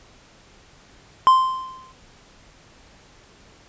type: tone with exponential decay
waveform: triangle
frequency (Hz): 1042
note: C6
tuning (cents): -7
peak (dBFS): -6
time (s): 1.27-1.92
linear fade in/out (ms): 0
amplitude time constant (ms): 140
effects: pink hiss -51 dBFS RMS until 3.68 s + resampled to 16000 Hz